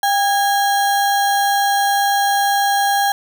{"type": "tone with sample-and-hold", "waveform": "sine", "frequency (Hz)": 799, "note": "G5", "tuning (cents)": 33, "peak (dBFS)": -13, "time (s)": [0.03, 3.12], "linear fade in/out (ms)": 2, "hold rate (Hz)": 2450, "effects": []}